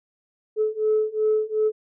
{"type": "beating tone pair", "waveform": "sine", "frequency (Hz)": [430, 432.7], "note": ["A4", "A4"], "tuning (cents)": [-40, -29], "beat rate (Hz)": 2.7, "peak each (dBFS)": [-22, -21], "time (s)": [0.56, 1.72], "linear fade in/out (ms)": 50, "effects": ["tanh soft clip ceiling -13 dBFS"]}